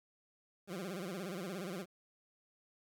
20% pulse tone with vibrato, 185 Hz, F#3, in tune, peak -35 dBFS, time 0.67-1.86 s, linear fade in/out 50 ms, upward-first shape sine, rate 17 Hz, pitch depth 170 cents each way, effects 11-bit

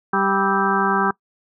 harmonic tone with a mistuned harmonic, 196 Hz, G3, in tune, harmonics 1 / 2 / 4 / 5 / 6 / 7 / 8, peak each -24 / -24 / -24 / -24 / -24 / -24 / -24 dBFS, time 0.13-1.11 s, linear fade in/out 5 ms, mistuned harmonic 7, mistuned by -85 cents, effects noise-tail reverb RT60 0.1 s tail -22 dB re dry

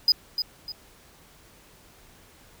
triangle tone with echo, 4978 Hz, D#8, in tune, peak -13 dBFS, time 0.08-0.12 s, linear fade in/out 2 ms, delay 300 ms, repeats 2, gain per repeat -9 dB, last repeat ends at 0.72 s, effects tanh soft clip ceiling -9 dBFS + pink hiss -54 dBFS RMS until 2.6 s

